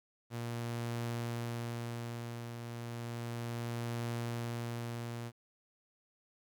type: tone with tremolo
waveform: sawtooth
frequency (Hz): 117.9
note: A#2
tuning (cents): +20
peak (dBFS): -31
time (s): 0.3-5.32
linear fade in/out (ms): 50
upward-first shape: triangle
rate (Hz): 0.33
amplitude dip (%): 55
effects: 12-bit